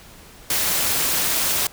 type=noise with amplitude modulation; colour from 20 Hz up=white; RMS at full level=-18 dBFS; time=0.5-1.67 s; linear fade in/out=2 ms; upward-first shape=sine; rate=294 Hz; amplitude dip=65%; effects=pink hiss -45 dBFS RMS until 1.72 s